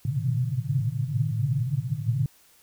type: band-pass noise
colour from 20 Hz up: pink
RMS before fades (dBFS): -26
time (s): 0.05-2.26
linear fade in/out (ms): 2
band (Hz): 110 to 150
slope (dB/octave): 96
effects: white hiss -58 dBFS RMS until 2.62 s